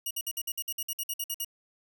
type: tone bursts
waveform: 5% pulse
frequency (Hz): 2879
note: F#7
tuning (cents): -48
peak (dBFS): -22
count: 14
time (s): 0.06-1.447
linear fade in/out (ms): 5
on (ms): 48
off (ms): 55
effects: none